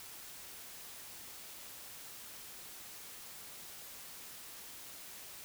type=silence; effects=white hiss -50 dBFS RMS until 5.44 s